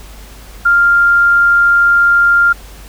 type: tone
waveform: sine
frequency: 1396.9 Hz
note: F6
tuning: in tune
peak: -6 dBFS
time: 0.65-2.53 s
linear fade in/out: 10 ms
effects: added 50 Hz sine -33 dBFS peak until 2.88 s + pink hiss -38 dBFS RMS until 2.88 s